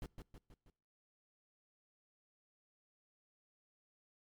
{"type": "noise with echo", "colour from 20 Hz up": "brown", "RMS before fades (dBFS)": -43, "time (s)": [0.02, 0.06], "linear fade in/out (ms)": 2, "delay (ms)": 160, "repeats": 4, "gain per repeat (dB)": -5, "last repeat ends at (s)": 0.7, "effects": ["noise-tail reverb RT60 0.7 s tail -25 dB re dry", "MP3 96 kbps"]}